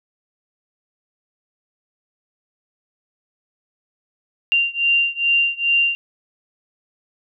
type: beating tone pair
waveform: sine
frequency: 2777 / 2779.4 Hz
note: F7 / F7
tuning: -10 / -9 cents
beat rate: 2.4 Hz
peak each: -18 / -19 dBFS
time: 4.52-5.95 s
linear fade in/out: 0 ms
effects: none